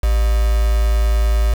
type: tone with quantisation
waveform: sine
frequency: 55 Hz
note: A1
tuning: in tune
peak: -12 dBFS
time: 0.03-1.54 s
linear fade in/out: 5 ms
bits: 4
effects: none